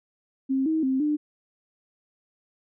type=tone with pitch steps; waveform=sine; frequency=266.8 / 317.5 / 263.5 / 299.2 Hz; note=C4 / D#4 / C4 / D4; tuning=+34 / +35 / +12 / +32 cents; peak=-21 dBFS; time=0.49-1.17 s; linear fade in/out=20 ms; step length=170 ms; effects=none